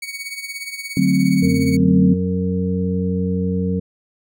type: tone with tremolo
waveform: sawtooth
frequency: 2239 Hz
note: C#7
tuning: 17 cents sharp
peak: -21 dBFS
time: 0.02-1.77 s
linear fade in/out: 5 ms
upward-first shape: triangle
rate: 17 Hz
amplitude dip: 75%
type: chord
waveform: sine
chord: D dominant seventh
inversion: none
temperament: equal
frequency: 146.83 / 185 / 220 / 261.6 Hz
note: D3 / F#3 / A3 / C4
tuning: 0 / 0 / 0 / 0 cents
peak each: -21 / -16 / -22 / -17 dBFS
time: 0.97-2.14 s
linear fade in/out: 2 ms
type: harmonic tone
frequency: 91.9 Hz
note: F#2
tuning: 11 cents flat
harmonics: 1 / 2 / 3 / 5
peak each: -24 / -19 / -30 / -25 dBFS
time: 1.42-3.8 s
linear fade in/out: 10 ms
effects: none